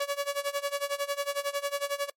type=tone with tremolo; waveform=sawtooth; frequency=567 Hz; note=C#5; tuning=39 cents sharp; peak=-22 dBFS; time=0-2.1 s; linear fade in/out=5 ms; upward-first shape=sine; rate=11 Hz; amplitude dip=90%; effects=noise-tail reverb RT60 0.1 s tail -26 dB re dry + MP3 64 kbps